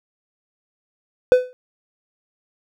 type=tone with exponential decay; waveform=triangle; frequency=503 Hz; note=B4; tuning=32 cents sharp; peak=-3 dBFS; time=1.32-1.53 s; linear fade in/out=0 ms; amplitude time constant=44 ms; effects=none